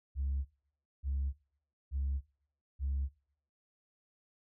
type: tone bursts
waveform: sine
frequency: 68.7 Hz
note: C#2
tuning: 15 cents flat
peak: -30 dBFS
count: 4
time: 0.15-3.09 s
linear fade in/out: 50 ms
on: 300 ms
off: 580 ms
effects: noise-tail reverb RT60 0.6 s tail -19 dB re dry + tanh soft clip ceiling -28 dBFS